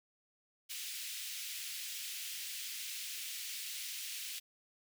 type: high-pass noise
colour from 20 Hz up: pink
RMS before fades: -43 dBFS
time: 0.69-4.4 s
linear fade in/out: 20 ms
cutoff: 2400 Hz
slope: 24 dB/octave
effects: none